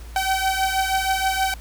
sawtooth beating tone pair, 764 / 770.3 Hz, G5 / G5, -45 / -30 cents, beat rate 6.3 Hz, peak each -18 / -20 dBFS, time 0.16-1.54 s, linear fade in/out 2 ms, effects added 57 Hz sine -35 dBFS peak until 1.6 s + pink hiss -47 dBFS RMS until 1.6 s

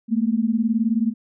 sine beating tone pair, 217.5 / 236.5 Hz, A3 / A#3, -20 / +25 cents, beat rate 19 Hz, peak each -20 / -21 dBFS, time 0.08-1.14 s, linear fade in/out 50 ms, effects none

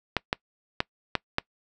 clicks, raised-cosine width 0.3 ms, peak -7 dBFS, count 5, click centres 0.167 / 0.329 / 0.804 / 1.153 / 1.384 s, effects noise-tail reverb RT60 0.1 s tail -24 dB re dry

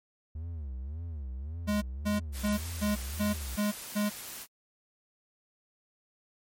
triangle tone with vibrato, 73.42 Hz, D2, in tune, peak -33 dBFS, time 0.35-3.56 s, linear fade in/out 5 ms, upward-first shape sine, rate 1.8 Hz, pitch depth 260 cents each way
square tone bursts, 207.7 Hz, G#3, in tune, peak -27 dBFS, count 7, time 1.67-4.1 s, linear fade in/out 20 ms, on 150 ms, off 230 ms
white noise, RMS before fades -42 dBFS, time 2.32-4.47 s, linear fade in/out 50 ms
effects MP3 64 kbps

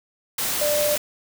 sine tone in noise, 592 Hz, D5, 14 cents sharp, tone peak -20 dBFS, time 0.61-0.96 s, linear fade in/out 5 ms, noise white, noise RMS -25 dBFS, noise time 0.38-0.98 s, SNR +2 dB, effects none

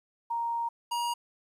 sine / square tone pair in turn, 933 / 949.9 Hz, A#5 / A#5, +1 / +32 cents, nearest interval unison, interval 31 cents, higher second, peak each -28 / -29 dBFS, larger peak first, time 0.3-0.69 / 0.91-1.14 s, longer first, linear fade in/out 10 ms, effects resampled to 32000 Hz + 11-bit

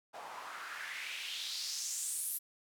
white noise with band-pass filter sweep, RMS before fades -41 dBFS, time 0.13-2.39 s, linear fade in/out 20 ms, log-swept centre 730 to 12000 Hz, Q 3, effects none

